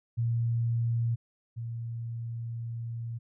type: tone pair in turn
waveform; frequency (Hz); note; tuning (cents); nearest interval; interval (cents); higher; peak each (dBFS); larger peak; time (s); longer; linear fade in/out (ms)
sine; 116.7 / 116.2; A#2 / A#2; +2 / -5; unison; 7; first; -25 / -33; first; 0.17-1.16 / 1.56-3.19; second; 20
effects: none